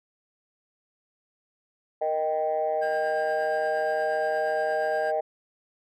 sine chord, Eb major, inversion second, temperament equal, 466.2 / 622.3 / 784 Hz, Bb4 / Eb5 / G5, 0 / 0 / 0 cents, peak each -30 / -25 / -28 dBFS, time 2.01-5.21 s, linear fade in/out 10 ms
triangle tone with tremolo, 1607 Hz, G6, 43 cents sharp, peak -29 dBFS, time 2.81-5.12 s, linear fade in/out 20 ms, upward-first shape triangle, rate 8.5 Hz, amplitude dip 30%
effects tanh soft clip ceiling -17 dBFS

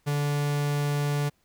45% pulse tone, 145.2 Hz, D3, 19 cents flat, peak -24 dBFS, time 0.06-1.3 s, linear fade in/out 20 ms, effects pink hiss -69 dBFS RMS until 1.44 s

